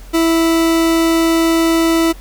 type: tone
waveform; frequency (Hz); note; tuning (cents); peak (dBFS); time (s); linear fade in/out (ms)
40% pulse; 329.1; E4; -3; -10; 0.13-2.13; 20
effects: added 44 Hz sine -32 dBFS peak until 2.2 s + pink hiss -43 dBFS RMS until 2.2 s